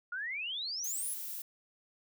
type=exponential sweep; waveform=sine; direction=up; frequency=1396.9 to 11175 Hz; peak=-35 dBFS; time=0.12-1.14 s; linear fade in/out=5 ms
type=noise; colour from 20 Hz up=violet; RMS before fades=-41 dBFS; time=0.84-1.42 s; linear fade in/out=2 ms
effects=none